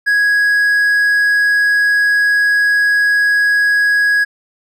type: tone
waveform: triangle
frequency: 1661.2 Hz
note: G#6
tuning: in tune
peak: -8 dBFS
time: 0.06-4.25 s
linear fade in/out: 20 ms
effects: none